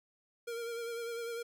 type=tone with vibrato; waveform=square; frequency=466.2 Hz; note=A#4; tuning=in tune; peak=-38 dBFS; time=0.47-1.43 s; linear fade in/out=10 ms; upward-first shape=sine; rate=10 Hz; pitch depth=33 cents each way; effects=none